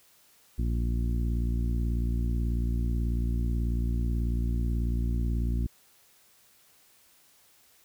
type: harmonic tone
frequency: 58.27 Hz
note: A#1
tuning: in tune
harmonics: 1 / 2 / 3 / 4 / 5 / 6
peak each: -26 / -33 / -39 / -37 / -43 / -46 dBFS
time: 0.58-5.67 s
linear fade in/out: 10 ms
effects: white hiss -61 dBFS RMS until 7.84 s